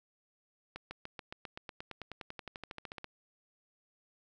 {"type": "accelerating click train", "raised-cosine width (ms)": 0.3, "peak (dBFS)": -26, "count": 24, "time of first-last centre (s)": [0.76, 3.044], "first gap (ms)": 150, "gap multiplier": 0.96, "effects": []}